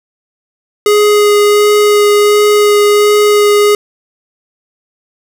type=tone with vibrato; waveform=square; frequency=415.3 Hz; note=G#4; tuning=in tune; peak=-6 dBFS; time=0.86-3.75 s; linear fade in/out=2 ms; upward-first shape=sine; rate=1.4 Hz; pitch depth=9 cents each way; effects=none